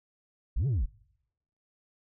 sine linear two-way sweep, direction up then down, 33.32 to 146.83 to 33.32 Hz, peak -22 dBFS, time 0.56-0.86 s, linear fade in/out 10 ms, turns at 0.67 s, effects noise-tail reverb RT60 0.8 s tail -26 dB re dry + tanh soft clip ceiling -24 dBFS

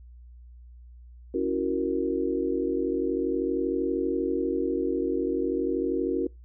sine chord, F# dominant seventh, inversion second, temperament equal, 277.2 / 329.6 / 370 / 466.2 Hz, C#4 / E4 / F#4 / A#4, 0 / 0 / 0 / 0 cents, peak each -30 / -30 / -28 / -30 dBFS, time 1.34-6.27 s, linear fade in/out 5 ms, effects noise-tail reverb RT60 0.2 s tail -24 dB re dry + added 60 Hz sine -45 dBFS peak until 6.44 s

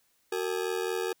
40% pulse ring-modulated tone, 415.3 Hz, G#4, in tune, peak -25 dBFS, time 0.32-1.13 s, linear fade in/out 5 ms, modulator 42.3 Hz, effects white hiss -70 dBFS RMS until 1.2 s

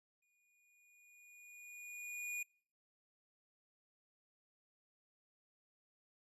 square tone with exponential growth, 2446 Hz, D#7, 30 cents flat, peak -39 dBFS, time 0.22-2.43 s, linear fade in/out 5 ms, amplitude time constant 480 ms, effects noise-tail reverb RT60 0.5 s tail -25 dB re dry + resampled to 32000 Hz

